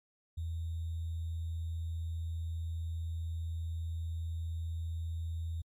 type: tone with sample-and-hold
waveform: sine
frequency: 82.41 Hz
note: E2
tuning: in tune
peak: -34 dBFS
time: 0.37-5.62 s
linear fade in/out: 10 ms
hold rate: 3675 Hz
effects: MP3 64 kbps